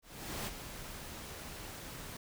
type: noise with ADSR envelope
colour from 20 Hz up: pink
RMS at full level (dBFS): -38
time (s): 0.02-2.17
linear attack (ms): 450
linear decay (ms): 27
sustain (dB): -8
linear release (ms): 5
effects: none